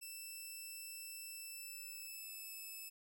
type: tone with pitch glide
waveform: 5% pulse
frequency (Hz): 2657 to 2608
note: E7 to E7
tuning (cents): +13 to -19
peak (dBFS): -39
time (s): 0.01-2.9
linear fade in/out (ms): 20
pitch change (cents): -32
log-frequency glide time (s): 1.28-2.54
effects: none